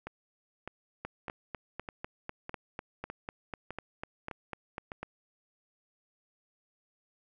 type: two click trains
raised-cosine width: 0.5 ms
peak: -22 / -24 dBFS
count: 17 / 9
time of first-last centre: 1.05-5.03 / 0.07-4.918 s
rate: 4.02 / 1.65 Hz
effects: none